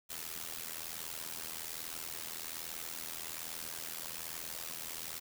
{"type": "noise with amplitude modulation", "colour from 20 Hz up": "white", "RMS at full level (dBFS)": -39, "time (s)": [0.09, 5.2], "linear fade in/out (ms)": 20, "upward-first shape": "sine", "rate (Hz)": 81.2, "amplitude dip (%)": 85, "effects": []}